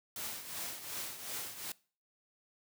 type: noise with tremolo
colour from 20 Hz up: white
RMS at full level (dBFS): -39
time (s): 0.16-1.72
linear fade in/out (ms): 2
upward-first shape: triangle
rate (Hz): 2.7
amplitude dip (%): 70
effects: noise-tail reverb RT60 0.4 s tail -22 dB re dry + high-pass 80 Hz 12 dB/octave